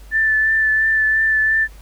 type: tone with vibrato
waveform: sine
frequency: 1760 Hz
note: A6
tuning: in tune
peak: -13 dBFS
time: 0.11-1.68 s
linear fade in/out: 50 ms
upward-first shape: triangle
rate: 2.9 Hz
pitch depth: 20 cents each way
effects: added 50 Hz sine -37 dBFS peak until 1.81 s + pink hiss -49 dBFS RMS until 1.81 s